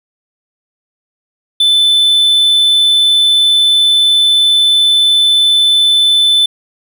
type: tone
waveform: triangle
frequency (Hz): 3517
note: A7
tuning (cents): -1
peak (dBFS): -5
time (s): 1.6-6.46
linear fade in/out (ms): 5
effects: none